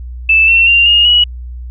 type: tone with pitch steps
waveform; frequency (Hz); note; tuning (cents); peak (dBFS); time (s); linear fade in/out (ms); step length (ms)
sine; 2637 / 2705 / 2775 / 2846 / 2919; E7 / E7 / F7 / F7 / F#7; 0 / +44 / -12 / +32 / -24; -5; 0.29-1.24; 5; 190
effects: added 61 Hz sine -23 dBFS peak until 1.7 s